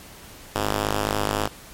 5% pulse ring-modulated tone, 103.83 Hz, G#2, in tune, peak -8 dBFS, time 0.55-1.48 s, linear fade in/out 10 ms, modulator 183 Hz, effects pink hiss -44 dBFS RMS until 1.73 s + MP3 64 kbps

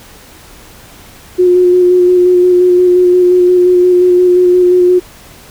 sine tone with vibrato, 360 Hz, F#4, 47 cents flat, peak -4 dBFS, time 1.38-5 s, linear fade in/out 20 ms, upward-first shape square, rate 5.7 Hz, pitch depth 14 cents each way, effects pink hiss -37 dBFS RMS until 5.5 s

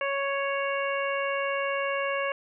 harmonic tone, 555 Hz, C#5, 2 cents sharp, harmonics 1 / 2 / 3 / 4 / 5, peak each -29 / -32 / -34 / -35 / -36 dBFS, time 0.01-2.32 s, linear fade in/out 2 ms, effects none

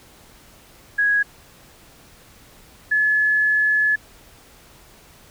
sine tone pair in turn, 1661.2 / 1712.8 Hz, G#6 / A6, 0 / -47 cents, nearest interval minor second, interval 53 cents, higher second, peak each -15 dBFS, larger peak neither, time 0.98-1.23 / 2.91-3.96 s, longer second, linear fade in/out 10 ms, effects pink hiss -49 dBFS RMS until 5.3 s

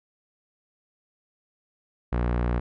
sawtooth tone with low-pass filter, 60 Hz, B1, 49 cents flat, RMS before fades -25 dBFS, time 2.12-2.6 s, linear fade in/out 10 ms, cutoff 1600 Hz, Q 0.88, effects none

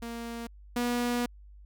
sawtooth tone pair in turn, 233.1 / 242 Hz, A#3 / B3, 0 / -35 cents, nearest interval minor second, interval 65 cents, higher second, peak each -32 / -23 dBFS, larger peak second, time 0.02-0.47 / 0.76-1.26 s, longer second, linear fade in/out 5 ms, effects added 50 Hz sine -48 dBFS peak until 1.65 s

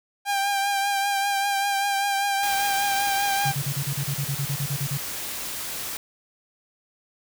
sawtooth tone with vibrato, 797 Hz, G5, 28 cents sharp, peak -18 dBFS, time 0.25-3.54 s, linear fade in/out 50 ms, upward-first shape triangle, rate 5.1 Hz, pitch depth 33 cents each way
white noise, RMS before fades -32 dBFS, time 2.43-5.97 s, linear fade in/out 2 ms
sine tone bursts, 139.9 Hz, C#3, 16 cents sharp, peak -24 dBFS, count 15, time 3.45-4.976 s, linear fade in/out 10 ms, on 70 ms, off 34 ms
effects none

